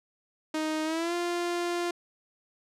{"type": "tone with pitch glide", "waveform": "sawtooth", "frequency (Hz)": [311.8, 348], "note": ["D#4", "F4"], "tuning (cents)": [4, -6], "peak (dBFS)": -24, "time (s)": [0.54, 1.91], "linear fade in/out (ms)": 5, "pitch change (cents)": 190, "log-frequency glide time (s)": [0.84, 1.14], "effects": ["low-pass 9000 Hz 12 dB/octave"]}